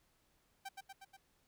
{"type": "tone with echo", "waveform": "sawtooth", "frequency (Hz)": 779, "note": "G5", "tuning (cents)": -11, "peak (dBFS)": -39, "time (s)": [0.65, 0.69], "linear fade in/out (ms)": 10, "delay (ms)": 120, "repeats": 4, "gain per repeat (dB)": -3, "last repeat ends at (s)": 1.17, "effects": ["pink hiss -75 dBFS RMS until 1.47 s"]}